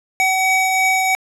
square tone pair together, 757 / 2268 Hz, F#5 / C#7, +39 / +39 cents, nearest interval octave + perfect fifth, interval 1900 cents, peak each -18 / -17 dBFS, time 0.2-1.15 s, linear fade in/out 0 ms, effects low-pass 11000 Hz 12 dB/octave

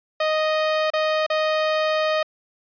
sawtooth tone with dropouts, 622 Hz, D#5, 1 cent flat, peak -15 dBFS, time 0.2-2.23 s, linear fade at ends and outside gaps 5 ms, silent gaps 0.903-0.935 / 1.265-1.3 s, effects resampled to 11025 Hz

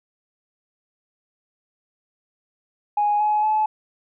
sine tone with pitch steps, 830 / 845 / 860.3 Hz, G#5 / G#5 / A5, -1 / +30 / -39 cents, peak -16 dBFS, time 2.97-3.66 s, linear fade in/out 5 ms, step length 230 ms, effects tanh soft clip ceiling -12 dBFS

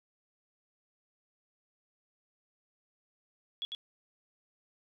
sine tone with echo, 3365 Hz, G#7, 22 cents sharp, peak -33 dBFS, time 3.62-3.65 s, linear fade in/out 0 ms, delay 99 ms, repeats 1, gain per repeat -3 dB, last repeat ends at 3.749 s, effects none

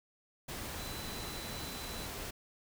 sine tone in noise, 4000 Hz, B7, 21 cents sharp, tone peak -48 dBFS, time 0.78-2.07 s, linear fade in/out 10 ms, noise pink, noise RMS -42 dBFS, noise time 0.48-2.31 s, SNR -9 dB, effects none

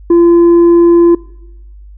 sine tone with tanh clipping, 342 Hz, F4, 36 cents flat, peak -4 dBFS, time 0.1-1.15 s, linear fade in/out 5 ms, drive 3 dB, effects noise-tail reverb RT60 1.0 s tail -22 dB re dry + added 50 Hz sine -31 dBFS peak until 1.97 s

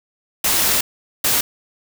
white noise bursts at uneven times, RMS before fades -17 dBFS, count 2, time 0.44-0.81 / 1.24-1.41 s, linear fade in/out 5 ms, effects none

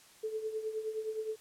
sine tone with tremolo, 436.4 Hz, A4, 14 cents flat, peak -31 dBFS, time 0.23-1.36 s, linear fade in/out 10 ms, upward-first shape triangle, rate 9.6 Hz, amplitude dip 75%, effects white hiss -59 dBFS RMS until 1.4 s + low-pass 11000 Hz 12 dB/octave

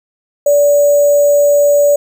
sine tone with sample-and-hold, 578 Hz, D5, 28 cents flat, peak -6 dBFS, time 0.46-1.96 s, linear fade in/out 5 ms, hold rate 7350 Hz, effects none

